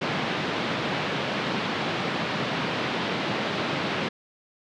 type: band-pass noise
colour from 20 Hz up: pink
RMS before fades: -28 dBFS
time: 0.01-4.09 s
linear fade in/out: 10 ms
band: 140 to 3900 Hz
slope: 24 dB/octave
effects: none